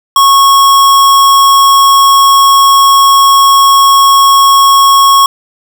square tone, 1100 Hz, C#6, 14 cents flat, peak -3 dBFS, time 0.16-5.26 s, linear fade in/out 2 ms, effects none

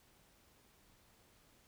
silence, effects pink hiss -68 dBFS RMS until 1.67 s

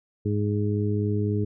harmonic tone, 103.83 Hz, G#2, in tune, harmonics 1 / 2 / 3 / 4, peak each -24 / -29 / -31 / -30 dBFS, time 0.25-1.45 s, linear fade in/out 10 ms, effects none

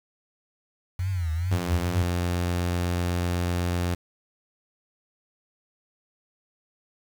sine tone with vibrato, 87.3 Hz, F2, in tune, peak -24 dBFS, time 0.99-2.03 s, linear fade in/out 5 ms, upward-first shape triangle, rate 2.3 Hz, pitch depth 200 cents each way
sawtooth tone, 88 Hz, F2, 14 cents sharp, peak -20 dBFS, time 1.51-3.95 s, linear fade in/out 10 ms
effects 7-bit

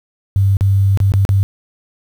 sine tone with dropouts, 98 Hz, G2, in tune, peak -9 dBFS, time 0.36-1.43 s, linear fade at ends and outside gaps 0 ms, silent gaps 0.569-0.609 / 0.974-1.002 / 1.12-1.138 / 1.251-1.291 s, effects 7-bit

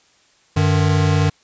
square tone pair together, 95.57 / 151.7 Hz, G2 / D#3, -43 / -44 cents, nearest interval minor sixth, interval 799 cents, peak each -17 dBFS, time 0.56-1.3 s, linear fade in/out 10 ms, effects white hiss -56 dBFS RMS until 1.43 s + resampled to 16000 Hz

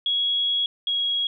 sine tone pair in turn, 3330 / 3309 Hz, G#7 / G#7, +4 / -7 cents, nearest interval unison, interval 11 cents, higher first, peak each -20 / -21 dBFS, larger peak first, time 0.06-0.66 / 0.87-1.27 s, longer first, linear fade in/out 2 ms, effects none

